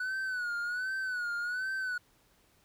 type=tone with vibrato; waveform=triangle; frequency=1478 Hz; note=F#6; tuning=2 cents flat; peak=-30 dBFS; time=0-1.98 s; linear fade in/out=5 ms; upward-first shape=sine; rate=1.3 Hz; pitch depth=85 cents each way; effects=pink hiss -67 dBFS RMS until 2.64 s